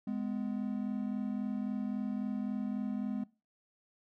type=tone pair together; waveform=triangle; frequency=207.7 / 251.4 Hz; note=G#3 / B3; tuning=0 / +31 cents; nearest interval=minor third; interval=331 cents; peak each=-33 / -35 dBFS; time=0.07-3.24 s; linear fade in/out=5 ms; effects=noise-tail reverb RT60 0.3 s tail -20 dB re dry